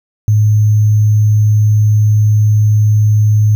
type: tone with sample-and-hold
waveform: sine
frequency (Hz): 106.4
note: G#2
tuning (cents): +42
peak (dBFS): -6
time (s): 0.28-3.55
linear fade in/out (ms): 0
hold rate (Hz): 6300
effects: none